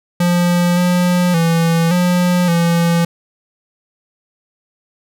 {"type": "tone with pitch steps", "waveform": "square", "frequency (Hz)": [175.4, 178.2, 166.2, 178.3, 169.5], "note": ["F3", "F3", "E3", "F3", "E3"], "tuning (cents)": [8, 35, 15, 36, 49], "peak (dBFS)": -12, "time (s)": [0.2, 3.05], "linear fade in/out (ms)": 5, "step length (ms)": 570, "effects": []}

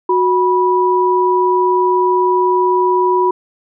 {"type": "tone pair together", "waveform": "sine", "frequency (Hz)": [367.2, 979], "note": ["F#4", "B5"], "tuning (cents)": [-13, -15], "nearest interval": "octave + perfect fourth", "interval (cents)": 1698, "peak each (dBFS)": -13, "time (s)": [0.09, 3.31], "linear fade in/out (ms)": 5, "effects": []}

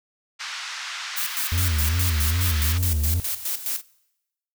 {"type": "band-pass noise", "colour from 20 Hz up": "pink", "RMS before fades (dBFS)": -33, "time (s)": [0.39, 2.79], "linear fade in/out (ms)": 20, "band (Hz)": [1200, 6300], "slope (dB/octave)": 24}
{"type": "noise with tremolo", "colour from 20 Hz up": "blue", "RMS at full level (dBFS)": -26, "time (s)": [1.16, 3.82], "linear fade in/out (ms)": 20, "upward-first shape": "square", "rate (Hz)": 4.8, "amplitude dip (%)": 70}
{"type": "tone with vibrato", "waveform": "triangle", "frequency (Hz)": 81.8, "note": "E2", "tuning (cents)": -13, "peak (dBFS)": -18, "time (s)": [1.52, 3.2], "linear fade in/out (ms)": 0, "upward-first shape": "sine", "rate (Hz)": 2.5, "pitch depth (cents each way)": 170}
{"effects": ["noise-tail reverb RT60 0.9 s tail -23 dB re dry"]}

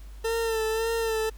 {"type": "tone with vibrato", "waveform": "40% pulse", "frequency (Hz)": 448.9, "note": "A4", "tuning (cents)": 35, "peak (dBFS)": -24, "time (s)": [0.24, 1.3], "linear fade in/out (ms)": 10, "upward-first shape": "sine", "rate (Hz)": 1.8, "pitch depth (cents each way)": 39, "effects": ["added 50 Hz sine -40 dBFS peak until 1.37 s", "pink hiss -57 dBFS RMS until 1.37 s"]}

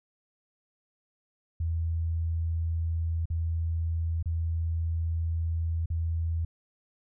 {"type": "tone with dropouts", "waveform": "sine", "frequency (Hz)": 82.41, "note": "E2", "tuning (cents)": 0, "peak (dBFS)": -26, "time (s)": [1.6, 6.45], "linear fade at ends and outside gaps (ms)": 5, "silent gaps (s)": [[3.256, 3.301], [4.227, 4.257], [5.859, 5.901]], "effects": []}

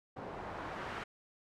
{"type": "noise with low-pass filter sweep", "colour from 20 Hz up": "white", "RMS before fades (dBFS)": -43, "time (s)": [0.16, 1.04], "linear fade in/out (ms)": 10, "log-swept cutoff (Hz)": [720, 1600], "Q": 1.1, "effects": []}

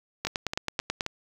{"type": "two click trains", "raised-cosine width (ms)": 0.2, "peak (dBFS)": [-10, -13], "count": [8, 4], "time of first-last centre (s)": [[0.25, 1.008], [0.27, 1.064]], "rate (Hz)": [9.23, 3.78], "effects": ["7-bit"]}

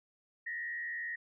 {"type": "tone with frequency modulation", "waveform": "sine", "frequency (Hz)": 1881, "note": "A#6", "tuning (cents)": 15, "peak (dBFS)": -36, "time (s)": [0.46, 1.16], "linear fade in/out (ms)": 10, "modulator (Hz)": 80.3, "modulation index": 0.91, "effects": []}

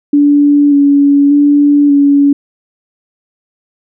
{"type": "tone with vibrato", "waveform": "sine", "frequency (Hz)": 286.2, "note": "D4", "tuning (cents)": -45, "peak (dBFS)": -4, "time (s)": [0.13, 2.33], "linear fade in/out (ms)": 5, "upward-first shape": "square", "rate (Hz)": 0.85, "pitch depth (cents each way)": 17, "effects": []}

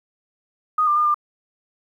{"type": "tone with pitch steps", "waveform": "sine", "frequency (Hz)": [1242, 1191, 1212, 1196], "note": ["D#6", "D6", "D#6", "D6"], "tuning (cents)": [-3, 24, -46, 31], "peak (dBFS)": -15, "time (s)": [0.78, 1.144], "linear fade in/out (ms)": 5, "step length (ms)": 91, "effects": ["9-bit"]}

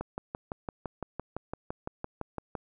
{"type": "click train", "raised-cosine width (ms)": 1, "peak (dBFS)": -20, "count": 16, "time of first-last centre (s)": [0.01, 2.552], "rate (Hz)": 5.9, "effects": []}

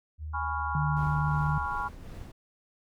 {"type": "tone with pitch glide", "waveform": "sine", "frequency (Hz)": [77, 74.08], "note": ["D#2", "D2"], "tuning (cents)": [-17, 16], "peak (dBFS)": -34, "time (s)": [0.18, 1.68], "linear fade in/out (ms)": 50, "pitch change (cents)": -67, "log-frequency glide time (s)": [0.33, 0.94]}
{"type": "chord", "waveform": "sine", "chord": "C# dominant seventh", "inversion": "second", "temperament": "equal", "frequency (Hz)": [830.6, 987.8, 1108.7, 1396.9], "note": ["G#5", "B5", "C#6", "E#6"], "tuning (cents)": [0, 0, 0, 0], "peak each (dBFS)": -35, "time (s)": [0.33, 1.89], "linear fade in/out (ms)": 20}
{"type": "tone", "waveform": "sine", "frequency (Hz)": 150, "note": "D3", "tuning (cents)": 37, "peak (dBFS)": -26, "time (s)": [0.75, 1.58], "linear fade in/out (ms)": 0}
{"type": "noise with tremolo", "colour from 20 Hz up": "brown", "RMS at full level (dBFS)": -40, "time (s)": [0.96, 2.32], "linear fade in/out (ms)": 10, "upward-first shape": "triangle", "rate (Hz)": 2.7, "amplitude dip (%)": 45}
{"effects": []}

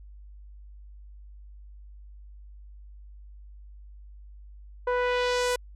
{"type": "tone with low-pass filter sweep", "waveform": "sawtooth", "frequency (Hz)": 493.9, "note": "B4", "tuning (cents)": 0, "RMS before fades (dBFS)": -26, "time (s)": [4.87, 5.56], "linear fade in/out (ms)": 5, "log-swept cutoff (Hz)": [1200, 11000], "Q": 1.2, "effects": ["added 50 Hz sine -44 dBFS peak until 5.75 s"]}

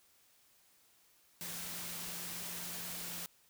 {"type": "tone in noise", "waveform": "sine", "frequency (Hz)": 174.61, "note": "F3", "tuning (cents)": 0, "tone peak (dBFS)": -53, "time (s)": [1.41, 3.26], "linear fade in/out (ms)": 0, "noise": "white", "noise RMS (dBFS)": -43, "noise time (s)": [1.41, 3.26], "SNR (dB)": -13, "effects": ["white hiss -68 dBFS RMS until 3.49 s"]}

